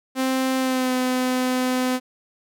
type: tone with pitch glide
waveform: sawtooth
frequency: 261.6 to 254.3 Hz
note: C4 to C4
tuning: 0 to -49 cents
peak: -16 dBFS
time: 0.15-2 s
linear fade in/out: 50 ms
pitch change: -49 cents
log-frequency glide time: 0.58-0.93 s
effects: none